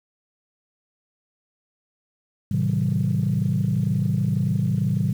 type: chord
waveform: sine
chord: A diminished seventh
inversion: none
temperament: just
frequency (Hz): 110 / 132 / 158.4 / 190.08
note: A2 / C3 / Eb3 / Gb3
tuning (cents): 0 / +16 / +31 / +47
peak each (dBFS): -24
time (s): 2.51-5.13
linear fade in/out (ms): 5
effects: tanh soft clip ceiling -12 dBFS + 8-bit